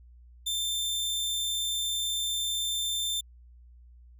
sawtooth tone, 3571 Hz, A7, 25 cents sharp, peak -25 dBFS, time 0.46-3.21 s, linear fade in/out 10 ms, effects added 60 Hz sine -50 dBFS peak until 4.19 s

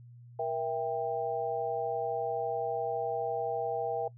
sine chord, E diminished, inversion second, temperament just, 474.7 / 659.3 / 791.1 Hz, Bb4 / E5 / G5, +31 / 0 / +16 cents, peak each -34 dBFS, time 0.39-4.08 s, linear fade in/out 5 ms, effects noise-tail reverb RT60 0.1 s tail -22 dB re dry + added 120 Hz sine -49 dBFS peak until 4.17 s

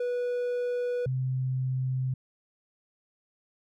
triangle / sine tone pair in turn, 489.6 / 129.68 Hz, B4 / C3, -15 / -15 cents, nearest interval octave + major seventh, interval 2300 cents, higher first, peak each -25 / -26 dBFS, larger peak first, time 0-1.06 / 1.06-2.14 s, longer second, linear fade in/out 5 ms, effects none

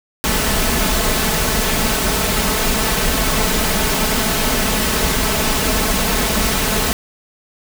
pink noise with comb filter, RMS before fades -17 dBFS, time 0.24-6.93 s, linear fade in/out 0 ms, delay 4.6 ms, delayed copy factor +0.55, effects none

